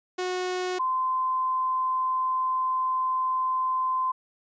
sawtooth / sine tone pair in turn, 365.3 / 1033.2 Hz, F#4 / C6, -22 / -22 cents, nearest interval octave + tritone, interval 1800 cents, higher second, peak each -23 dBFS, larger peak neither, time 0.18-0.79 / 0.79-4.12 s, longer second, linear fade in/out 10 ms, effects resampled to 16000 Hz

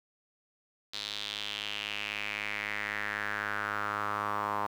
sawtooth tone with band-pass filter sweep, 103.83 Hz, G#2, in tune, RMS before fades -35 dBFS, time 0.93-4.67 s, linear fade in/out 10 ms, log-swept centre 4000 to 1000 Hz, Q 4, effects 9-bit

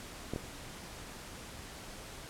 clicks, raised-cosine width 2 ms, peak -22 dBFS, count 2, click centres 0.336 / 0.361 s, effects pink hiss -47 dBFS RMS until 2.29 s + low-pass 11000 Hz 12 dB/octave

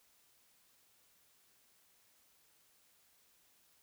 silence, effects white hiss -70 dBFS RMS until 3.82 s

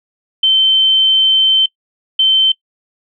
sine tone bursts at uneven times, 3094 Hz, G7, 23 cents flat, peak -7 dBFS, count 2, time 0.43-1.66 / 2.19-2.52 s, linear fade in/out 5 ms, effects noise-tail reverb RT60 0.1 s tail -22 dB re dry

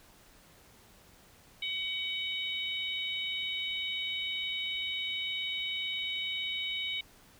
harmonic tone, 753 Hz, F#5, 30 cents sharp, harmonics 3 / 4 / 5, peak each -37 / -36 / -37 dBFS, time 1.62-7.01 s, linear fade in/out 5 ms, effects pink hiss -59 dBFS RMS until 7.39 s

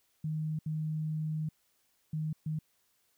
sine tone bursts at uneven times, 155.56 Hz, D#3, in tune, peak -31 dBFS, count 4, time 0.24-0.59 / 0.66-1.49 / 2.13-2.33 / 2.46-2.59 s, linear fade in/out 5 ms, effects white hiss -73 dBFS RMS until 3.17 s

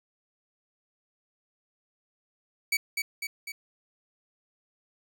sawtooth tone with echo, 2278 Hz, C#7, 47 cents sharp, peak -20 dBFS, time 2.72-2.77 s, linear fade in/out 5 ms, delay 250 ms, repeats 3, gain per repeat -4 dB, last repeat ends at 3.52 s, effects none

